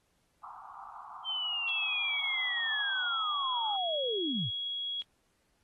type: band-pass noise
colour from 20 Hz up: white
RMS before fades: -47 dBFS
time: 0.43-3.77 s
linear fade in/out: 10 ms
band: 750 to 1300 Hz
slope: 96 dB/octave
type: linear sweep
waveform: sine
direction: down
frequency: 3136 to 82.41 Hz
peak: -31 dBFS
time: 1.24-4.51 s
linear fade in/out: 50 ms
type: tone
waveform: sine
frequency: 3323 Hz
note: G#7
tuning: in tune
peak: -33 dBFS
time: 1.69-5.02 s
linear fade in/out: 0 ms
effects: pink hiss -74 dBFS RMS until 5.63 s + AAC 32 kbps